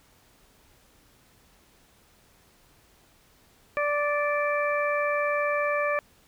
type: harmonic tone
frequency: 585 Hz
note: D5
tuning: 7 cents flat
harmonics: 1 / 2 / 3 / 4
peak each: -26 / -29 / -31 / -32 dBFS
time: 3.77-5.99 s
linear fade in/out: 0 ms
effects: pink hiss -60 dBFS RMS until 6.27 s